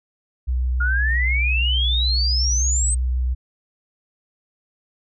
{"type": "tone with vibrato", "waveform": "sine", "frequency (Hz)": 62.7, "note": "B1", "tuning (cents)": 27, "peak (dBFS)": -18, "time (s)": [0.47, 3.35], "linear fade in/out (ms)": 20, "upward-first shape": "sine", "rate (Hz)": 7.1, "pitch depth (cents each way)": 10}
{"type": "exponential sweep", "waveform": "sine", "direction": "up", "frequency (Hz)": [1404, 8370], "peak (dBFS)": -20, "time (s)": [0.8, 2.95], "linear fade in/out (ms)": 10}
{"effects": []}